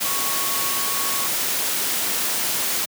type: tone in noise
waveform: sine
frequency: 1108.7 Hz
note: C#6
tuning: in tune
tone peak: -30 dBFS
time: 0.04-1.28 s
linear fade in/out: 20 ms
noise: white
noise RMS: -23 dBFS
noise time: 0-2.86 s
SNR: -10 dB
effects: high-pass 150 Hz 12 dB/octave